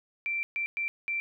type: tone bursts at uneven times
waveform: sine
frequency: 2349 Hz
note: D7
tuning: in tune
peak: -28 dBFS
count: 4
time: 0.26-0.43 / 0.56-0.66 / 0.77-0.88 / 1.08-1.2 s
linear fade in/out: 0 ms
effects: none